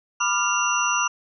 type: tone cluster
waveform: sine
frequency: 985 / 1187 / 1392 / 2770 / 5890 Hz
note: B5 / D6 / F6 / F7 / F#8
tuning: -5 / +18 / -6 / -15 / -9 cents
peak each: -26 dBFS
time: 0.2-1.08 s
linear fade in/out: 10 ms
effects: none